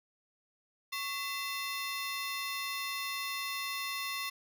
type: ring-modulated tone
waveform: 20% pulse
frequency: 1568 Hz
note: G6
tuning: in tune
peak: -27 dBFS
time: 0.92-4.3 s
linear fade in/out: 10 ms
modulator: 458 Hz
effects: none